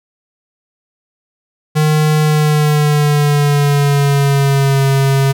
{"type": "tone with pitch glide", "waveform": "square", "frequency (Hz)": [153.3, 136.57], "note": ["D#3", "C#3"], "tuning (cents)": [-25, -25], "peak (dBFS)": -10, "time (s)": [1.75, 5.33], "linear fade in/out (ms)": 20, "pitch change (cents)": -200, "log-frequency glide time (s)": [2.21, 4.84], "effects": []}